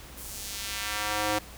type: tone with high-pass filter sweep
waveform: square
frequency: 105.3 Hz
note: G#2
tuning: 24 cents sharp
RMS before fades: -32 dBFS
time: 0.17-1.39 s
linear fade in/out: 10 ms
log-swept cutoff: 11000 to 410 Hz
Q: 0.74
effects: added 60 Hz sine -47 dBFS peak until 1.57 s + pink hiss -47 dBFS RMS until 1.57 s